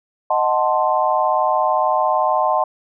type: chord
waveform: sine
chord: D# diminished seventh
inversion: none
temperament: equal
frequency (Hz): 622.3 / 740 / 880 / 1046.5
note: D#5 / F#5 / A5 / C6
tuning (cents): 0 / 0 / 0 / 0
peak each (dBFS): -20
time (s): 0.3-2.64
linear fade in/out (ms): 5
effects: none